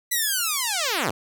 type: linear sweep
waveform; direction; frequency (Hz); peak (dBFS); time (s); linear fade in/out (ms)
5% pulse; down; 1997 to 77.9; -11; 0.11-1.11; 10
effects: none